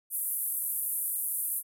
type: band-pass noise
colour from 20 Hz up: pink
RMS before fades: -32 dBFS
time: 0.1-1.63 s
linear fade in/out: 50 ms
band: 10000 to 14000 Hz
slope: 48 dB/octave
effects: none